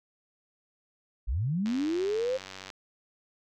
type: linear sweep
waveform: sine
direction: up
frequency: 43.65 to 534 Hz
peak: -26 dBFS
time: 1.27-2.38 s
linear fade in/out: 20 ms
type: click train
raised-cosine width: 0.2 ms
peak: -24 dBFS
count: 100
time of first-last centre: 1.66-2.702 s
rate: 95 Hz
effects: none